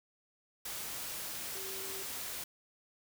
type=tone in noise; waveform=sine; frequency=385.6 Hz; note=G4; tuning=28 cents flat; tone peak=-47 dBFS; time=1.55-2.03 s; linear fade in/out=5 ms; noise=white; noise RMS=-41 dBFS; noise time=0.65-2.44 s; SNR=-9 dB; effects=none